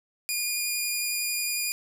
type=tone with vibrato; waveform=10% pulse; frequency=2432 Hz; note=D#7; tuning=40 cents flat; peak=-18 dBFS; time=0.29-1.72 s; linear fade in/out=0 ms; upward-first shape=triangle; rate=11 Hz; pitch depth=12 cents each way; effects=none